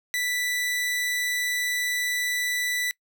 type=tone; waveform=sawtooth; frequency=1975 Hz; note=B6; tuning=in tune; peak=-21 dBFS; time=0.14-2.91 s; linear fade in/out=0 ms; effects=noise-tail reverb RT60 0.1 s tail -24 dB re dry